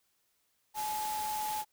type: tone in noise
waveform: sine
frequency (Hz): 853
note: G#5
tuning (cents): +46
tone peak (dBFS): -33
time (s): 0.74-1.65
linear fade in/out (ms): 50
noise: white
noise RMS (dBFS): -41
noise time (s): 0.74-1.65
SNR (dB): +5
effects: white hiss -75 dBFS RMS until 1.72 s